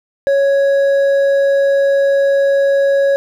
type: tone with hard clipping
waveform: triangle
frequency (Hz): 554.4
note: C#5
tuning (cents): 0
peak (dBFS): -11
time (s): 0.27-3.16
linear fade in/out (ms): 0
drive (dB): 8
effects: none